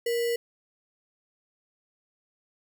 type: tone with sample-and-hold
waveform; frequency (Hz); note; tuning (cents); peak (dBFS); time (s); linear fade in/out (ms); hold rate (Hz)
sine; 470; A#4; +14; -24; 0.06-0.36; 5; 2450
effects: none